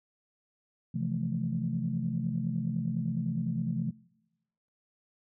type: chord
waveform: sine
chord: F major seventh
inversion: second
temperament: equal with one note detuned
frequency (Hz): 130.81 / 164.81 / 174.61 / 219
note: C3 / E3 / F3 / A3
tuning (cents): 0 / 0 / 0 / -8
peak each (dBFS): -34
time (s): 0.94-3.91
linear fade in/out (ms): 10
effects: noise-tail reverb RT60 1.0 s tail -25 dB re dry + tanh soft clip ceiling -18 dBFS